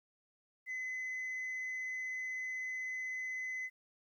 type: tone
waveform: sine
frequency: 2029 Hz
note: B6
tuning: 46 cents sharp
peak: -35 dBFS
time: 0.66-3.7 s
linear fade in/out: 50 ms
effects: tanh soft clip ceiling -36 dBFS + 12-bit